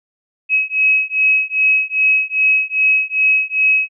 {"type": "beating tone pair", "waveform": "sine", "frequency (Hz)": [2555, 2557.5], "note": ["D#7", "D#7"], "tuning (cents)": [45, 47], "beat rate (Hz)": 2.5, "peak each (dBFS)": -15, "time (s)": [0.49, 3.89], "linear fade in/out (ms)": 50, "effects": []}